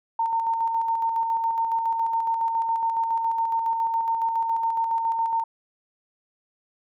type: tone with tremolo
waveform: sine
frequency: 911 Hz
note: A#5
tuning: 40 cents flat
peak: -20 dBFS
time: 0.19-5.44 s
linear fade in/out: 5 ms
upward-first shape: square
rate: 7.2 Hz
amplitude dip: 35%
effects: none